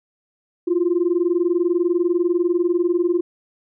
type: tone pair together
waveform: sine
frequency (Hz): 339.1 / 359.2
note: E4 / F4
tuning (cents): +49 / +49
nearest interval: minor second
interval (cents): 100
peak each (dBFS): -18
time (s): 0.67-3.21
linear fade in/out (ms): 10
effects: tanh soft clip ceiling -10 dBFS